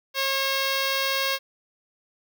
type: tone with notch filter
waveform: 5% pulse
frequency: 542 Hz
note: C#5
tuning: 39 cents flat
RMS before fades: -25 dBFS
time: 0.14-1.39 s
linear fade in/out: 50 ms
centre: 7200 Hz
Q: 1.5
effects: none